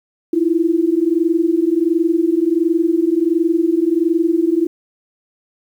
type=tone pair together; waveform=sine; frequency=320.7 / 342.1 Hz; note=E4 / F4; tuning=-48 / -36 cents; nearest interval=minor second; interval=112 cents; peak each=-16 / -15 dBFS; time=0.33-4.67 s; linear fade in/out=5 ms; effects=8-bit